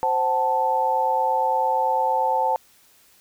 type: chord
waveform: sine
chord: F# diminished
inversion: second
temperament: equal with one note detuned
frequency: 523.3 / 751.2 / 880 Hz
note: C5 / F#5 / A5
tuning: 0 / +26 / 0 cents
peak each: -25 / -26 / -20 dBFS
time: 0.03-2.56 s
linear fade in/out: 0 ms
effects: white hiss -56 dBFS RMS until 3.2 s